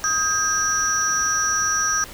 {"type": "tone cluster", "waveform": "sine", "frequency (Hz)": [1260, 1598, 5680, 5940], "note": ["D#6", "G6", "F8", "F#8"], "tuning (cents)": [21, 33, 28, 6], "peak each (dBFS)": -24, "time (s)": [0.04, 2.04], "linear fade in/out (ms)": 0, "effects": ["pink hiss -39 dBFS RMS until 2.13 s"]}